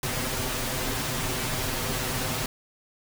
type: noise with comb filter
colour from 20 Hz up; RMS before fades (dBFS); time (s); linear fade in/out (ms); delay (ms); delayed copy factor
pink; -29; 0.03-2.46; 2; 7.8; +0.75
effects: none